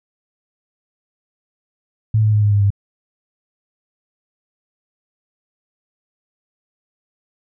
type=tone with pitch steps; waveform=sine; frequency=109.2 / 107.32 / 105.48 / 103.67 / 101.89 / 100.14 Hz; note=A2 / A2 / G#2 / G#2 / G#2 / G2; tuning=-13 / -43 / +27 / -3 / -33 / +37 cents; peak=-11 dBFS; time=2.14-2.704 s; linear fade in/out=5 ms; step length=94 ms; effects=none